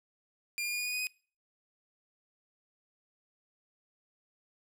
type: tone with pitch steps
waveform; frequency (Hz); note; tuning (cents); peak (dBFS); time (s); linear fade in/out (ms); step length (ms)
sawtooth; 2400 / 2417 / 2434 / 2450 / 2467 / 2485 / 2502; D7 / D7 / D#7 / D#7 / D#7 / D#7 / D#7; +37 / +49 / -39 / -27 / -15 / -3 / +9; -29; 0.58-1.07; 0; 70
effects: noise-tail reverb RT60 0.4 s tail -23 dB re dry